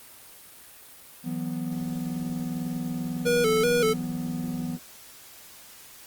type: chord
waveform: triangle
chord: E suspended second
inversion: none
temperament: equal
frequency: 164.81 / 185 / 246.9 Hz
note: E3 / F#3 / B3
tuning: 0 / 0 / 0 cents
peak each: -31 / -33 / -29 dBFS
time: 1.23-4.79 s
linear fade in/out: 50 ms
type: tone with vibrato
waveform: square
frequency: 459.1 Hz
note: A#4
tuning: 26 cents flat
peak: -21 dBFS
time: 3.25-3.94 s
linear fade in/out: 20 ms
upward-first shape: square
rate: 2.6 Hz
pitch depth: 83 cents each way
effects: white hiss -48 dBFS RMS until 6.06 s + Opus 32 kbps